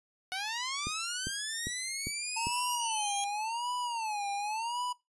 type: linear sweep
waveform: 10% pulse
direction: up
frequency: 731 to 3282 Hz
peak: -25 dBFS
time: 0.32-3.24 s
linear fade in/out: 0 ms
type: click train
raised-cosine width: 3 ms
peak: -25 dBFS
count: 5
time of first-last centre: 0.87-2.47 s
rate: 2.5 Hz
type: tone with vibrato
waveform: square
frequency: 890 Hz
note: A5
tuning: 20 cents sharp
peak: -33 dBFS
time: 2.36-4.93 s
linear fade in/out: 10 ms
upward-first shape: sine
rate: 0.9 Hz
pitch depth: 180 cents each way
effects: noise-tail reverb RT60 0.2 s tail -20 dB re dry + resampled to 24000 Hz